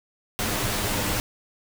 pink noise with comb filter, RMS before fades -26 dBFS, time 0.39-1.2 s, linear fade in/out 0 ms, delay 9.8 ms, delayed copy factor +0.55, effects none

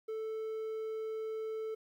triangle tone, 440 Hz, A4, in tune, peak -34 dBFS, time 0.08-1.75 s, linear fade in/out 10 ms, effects 12-bit

